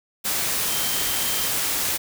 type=tone in noise; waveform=sine; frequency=3136 Hz; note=G7; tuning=in tune; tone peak=-33 dBFS; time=0.67-1.49 s; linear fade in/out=20 ms; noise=white; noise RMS=-24 dBFS; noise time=0.24-1.98 s; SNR=-12 dB; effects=none